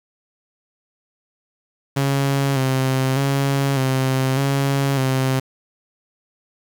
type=tone with vibrato; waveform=sawtooth; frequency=135 Hz; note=C#3; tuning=45 cents flat; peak=-13 dBFS; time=1.96-5.4 s; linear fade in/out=10 ms; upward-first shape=square; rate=0.83 Hz; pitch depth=40 cents each way; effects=7-bit